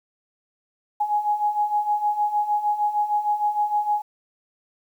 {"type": "beating tone pair", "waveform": "sine", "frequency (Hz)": [830.6, 837.1], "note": ["G#5", "G#5"], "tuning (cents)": [0, 13], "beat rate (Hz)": 6.5, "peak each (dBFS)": [-26, -21], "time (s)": [1, 4.02], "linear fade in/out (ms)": 10, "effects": ["9-bit"]}